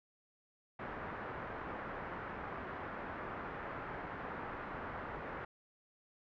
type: low-pass noise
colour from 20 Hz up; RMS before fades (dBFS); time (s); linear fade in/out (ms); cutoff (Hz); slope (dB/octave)
white; -44; 0.79-5.45; 5; 1600; 24
effects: none